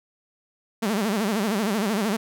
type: tone with vibrato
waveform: sawtooth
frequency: 210 Hz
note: G#3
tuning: 19 cents sharp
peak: -18 dBFS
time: 0.82-2.17 s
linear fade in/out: 10 ms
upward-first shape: sine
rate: 13 Hz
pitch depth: 160 cents each way
effects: none